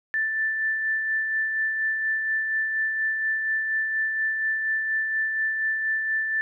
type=tone with tremolo; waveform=sine; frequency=1765 Hz; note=A6; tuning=5 cents sharp; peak=-21 dBFS; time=0.14-6.41 s; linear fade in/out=0 ms; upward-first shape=sine; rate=4.2 Hz; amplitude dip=35%; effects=none